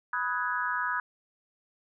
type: chord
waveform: sine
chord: G# minor seventh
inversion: first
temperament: equal with one note detuned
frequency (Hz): 987.8 / 1259 / 1480 / 1661.2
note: B5 / D#6 / F#6 / G#6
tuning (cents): 0 / +20 / 0 / 0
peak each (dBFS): -33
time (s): 0.13-1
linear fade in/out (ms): 2
effects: none